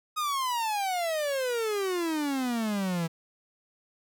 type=exponential sweep; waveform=45% pulse; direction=down; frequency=1260 to 161.8 Hz; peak=-27 dBFS; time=0.16-3.08 s; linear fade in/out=20 ms; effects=none